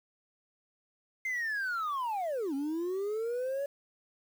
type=linear two-way sweep; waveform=sine; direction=down then up; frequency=2106 to 267.9 to 570 Hz; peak=-28 dBFS; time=1.25-3.66 s; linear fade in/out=5 ms; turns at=2.54 s; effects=tanh soft clip ceiling -30 dBFS + 9-bit